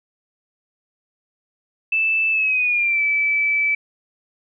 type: tone with pitch glide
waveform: sine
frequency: 2637 to 2309 Hz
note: E7 to D7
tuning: 0 to -30 cents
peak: -16 dBFS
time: 1.92-3.75 s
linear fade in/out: 5 ms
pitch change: -230 cents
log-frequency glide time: 2.31-3.02 s
effects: none

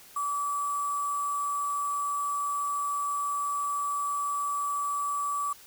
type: tone with sample-and-hold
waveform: sine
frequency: 1153 Hz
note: D6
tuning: 32 cents flat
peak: -27 dBFS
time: 0.16-5.53 s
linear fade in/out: 5 ms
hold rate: 8820 Hz
effects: white hiss -52 dBFS RMS until 5.66 s

